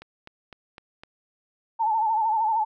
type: click train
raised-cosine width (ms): 0.3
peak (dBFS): -26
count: 5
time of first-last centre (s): 0.02-1.035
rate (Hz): 3.94
type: tone with vibrato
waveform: sine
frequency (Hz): 880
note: A5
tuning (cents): 0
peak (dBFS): -20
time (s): 1.79-2.65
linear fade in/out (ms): 20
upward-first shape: sine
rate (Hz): 13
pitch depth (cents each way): 73
effects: none